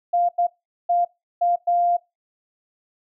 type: tone bursts at uneven times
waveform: sine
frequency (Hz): 698.5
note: F5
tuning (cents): 0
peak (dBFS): -16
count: 5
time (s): 0.13-0.29 / 0.38-0.47 / 0.89-1.05 / 1.41-1.56 / 1.67-1.97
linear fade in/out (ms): 10
effects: noise-tail reverb RT60 0.2 s tail -21 dB re dry